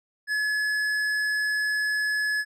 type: tone with tanh clipping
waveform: triangle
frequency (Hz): 1704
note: G#6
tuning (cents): +44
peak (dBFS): -25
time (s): 0.27-2.45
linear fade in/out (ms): 50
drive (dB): 15
effects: none